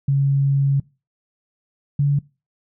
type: tone pair in turn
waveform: sine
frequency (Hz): 138.59 / 142.49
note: C#3 / C#3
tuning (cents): 0 / +48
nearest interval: unison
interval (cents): 48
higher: second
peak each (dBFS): -14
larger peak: neither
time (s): 0.08-0.8 / 1.99-2.19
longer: first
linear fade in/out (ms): 5
effects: noise-tail reverb RT60 0.3 s tail -23 dB re dry